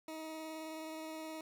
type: tone with vibrato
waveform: 20% pulse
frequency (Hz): 316.6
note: D#4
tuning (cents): +30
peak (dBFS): -38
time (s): 0.08-1.41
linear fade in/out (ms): 2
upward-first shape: sine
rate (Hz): 19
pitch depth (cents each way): 13
effects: none